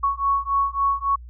sine beating tone pair, 1108.7 / 1112.3 Hz, C#6 / C#6, 0 / +6 cents, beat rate 3.6 Hz, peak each -22 dBFS, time 0.03-1.16 s, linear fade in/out 10 ms, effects added 60 Hz sine -37 dBFS peak until 1.29 s

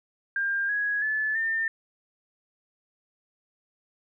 sine tone with pitch steps, 1600 / 1665.1 / 1732.8 / 1803.2 Hz, G6 / G#6 / A6 / A6, +35 / +4 / -27 / +42 cents, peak -24 dBFS, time 0.36-1.68 s, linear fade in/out 2 ms, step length 330 ms, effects none

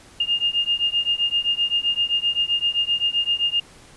sine beating tone pair, 2822 / 2829.7 Hz, F7 / F7, +17 / +22 cents, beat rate 7.7 Hz, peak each -22 dBFS, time 0.2-3.6 s, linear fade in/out 5 ms, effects pink hiss -48 dBFS RMS until 3.96 s + resampled to 24000 Hz

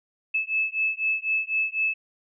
sine beating tone pair, 2607 / 2611 Hz, E7 / E7, -20 / -17 cents, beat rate 4 Hz, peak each -26 / -26 dBFS, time 0.34-1.94 s, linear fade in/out 10 ms, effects none

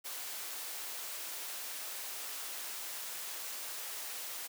white high-pass noise, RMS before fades -42 dBFS, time 0.04-4.48 s, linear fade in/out 20 ms, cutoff 450 Hz, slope 12 dB/octave, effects none

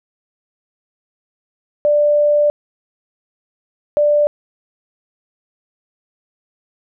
sine tone bursts at uneven times, 590 Hz, D5, 8 cents sharp, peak -10 dBFS, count 2, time 1.85-2.5 / 3.97-4.27 s, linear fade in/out 0 ms, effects none

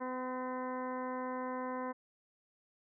harmonic tone with a mistuned harmonic, 254.6 Hz, C4, 47 cents flat, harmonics 1 / 2 / 3 / 4 / 5 / 6 / 7 / 8, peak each -41 / -41 / -47 / -41 / -54 / -52 / -53 / -57 dBFS, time 0-1.93 s, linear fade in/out 20 ms, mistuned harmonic 7, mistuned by +24 cents, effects none

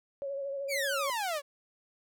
sine tone with vibrato, 554.4 Hz, C#5, in tune, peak -33 dBFS, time 0.22-1.1 s, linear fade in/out 0 ms, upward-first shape sine, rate 13 Hz, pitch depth 34 cents each way
sawtooth exponential sweep, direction down, 2428 to 547 Hz, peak -27 dBFS, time 0.68-1.42 s, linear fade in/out 50 ms
effects none

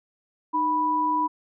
sine tone pair together, 307.1 / 984.6 Hz, D#4 / B5, -23 / -6 cents, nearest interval octave + minor sixth, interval 2017 cents, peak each -29 / -21 dBFS, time 0.53-1.28 s, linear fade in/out 20 ms, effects none

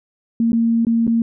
sine tone with dropouts, 230 Hz, A#3, 23 cents flat, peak -13 dBFS, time 0.4-1.22 s, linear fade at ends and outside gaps 2 ms, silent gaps 0.52-0.53 / 0.85-0.868 / 1.069-1.077 s, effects none

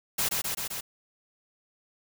white noise with echo, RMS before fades -27 dBFS, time 0.18-0.29 s, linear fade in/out 10 ms, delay 130 ms, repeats 4, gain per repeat -2 dB, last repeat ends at 0.81 s, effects none

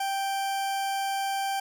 40% pulse tone, 784 Hz, G5, in tune, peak -26 dBFS, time 0-1.6 s, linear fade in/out 5 ms, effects none

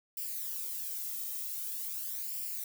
violet noise with flanger, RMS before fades -38 dBFS, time 0.17-2.64 s, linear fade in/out 2 ms, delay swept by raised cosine 0.39 to 1.59 ms, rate 0.45 Hz, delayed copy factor +0.65, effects none

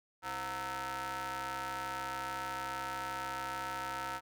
sawtooth ring-modulated tone, 197.6 Hz, G3, 14 cents sharp, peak -30 dBFS, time 0.22-4.21 s, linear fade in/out 50 ms, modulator 1120 Hz, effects none

